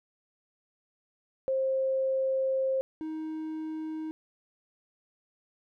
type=tone pair in turn; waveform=sine / triangle; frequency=530 / 314.5 Hz; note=C5 / D#4; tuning=+22 / +19 cents; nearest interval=major sixth; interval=903 cents; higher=first; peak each=-25 / -31 dBFS; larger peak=first; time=1.48-2.81 / 3.01-4.11 s; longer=first; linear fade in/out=0 ms; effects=none